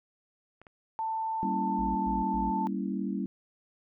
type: clicks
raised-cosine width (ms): 0.5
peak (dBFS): -35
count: 2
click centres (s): 0.616 / 0.668
type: tone with pitch glide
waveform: sine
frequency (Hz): 889 to 883.9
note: A5 to A5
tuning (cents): +18 to +8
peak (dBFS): -29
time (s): 0.99-2.67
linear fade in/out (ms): 0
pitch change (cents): -10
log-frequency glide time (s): 1.87-1.97
type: chord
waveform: sine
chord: G diminished seventh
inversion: none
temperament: equal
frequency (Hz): 196 / 233.1 / 277.2 / 329.6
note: G3 / Bb3 / Db4 / Fb4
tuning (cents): 0 / 0 / 0 / 0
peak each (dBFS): -32 / -36 / -36 / -38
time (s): 1.43-3.26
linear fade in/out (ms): 0
type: tone bursts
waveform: sine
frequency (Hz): 56.1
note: A1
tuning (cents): +34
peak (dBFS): -36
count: 3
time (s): 1.78-2.512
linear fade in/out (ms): 20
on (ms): 180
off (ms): 96
effects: none